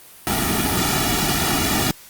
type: noise with comb filter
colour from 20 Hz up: pink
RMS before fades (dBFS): -20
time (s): 0.27-1.91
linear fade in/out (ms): 0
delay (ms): 1.9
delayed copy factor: -0.95
effects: white hiss -44 dBFS RMS until 2.09 s + Opus 32 kbps